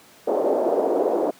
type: band-pass noise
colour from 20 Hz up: pink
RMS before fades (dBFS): -21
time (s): 0.27-1.31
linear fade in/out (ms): 10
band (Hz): 360 to 650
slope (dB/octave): 24
effects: pink hiss -50 dBFS RMS until 1.39 s + high-pass 200 Hz 12 dB/octave